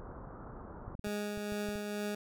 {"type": "low-pass noise", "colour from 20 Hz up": "pink", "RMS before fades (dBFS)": -47, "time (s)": [0, 0.95], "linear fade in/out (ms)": 0, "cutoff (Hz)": 1400, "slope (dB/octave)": 48}
{"type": "clicks", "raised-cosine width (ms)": 5, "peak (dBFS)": -33, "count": 8, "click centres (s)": [0.88, 0.951, 0.994, 1.07, 1.375, 1.522, 1.688, 1.756]}
{"type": "tone with tremolo", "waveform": "20% pulse", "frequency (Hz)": 207.3, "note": "G#3", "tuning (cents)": -3, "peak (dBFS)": -29, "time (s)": [1.04, 2.15], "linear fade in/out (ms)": 5, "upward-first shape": "triangle", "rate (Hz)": 2.2, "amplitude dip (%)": 35}
{"effects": []}